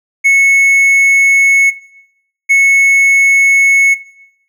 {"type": "tone pair in turn", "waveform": "triangle", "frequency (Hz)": [2200, 2200], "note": ["C#7", "C#7"], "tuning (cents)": [-14, -14], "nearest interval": "unison", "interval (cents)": 0, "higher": "neither", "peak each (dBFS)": -3, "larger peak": "neither", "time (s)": [[0.24, 1.71], [2.49, 3.95]], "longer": "first", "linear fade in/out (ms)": 20, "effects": ["noise-tail reverb RT60 0.8 s tail -18 dB re dry"]}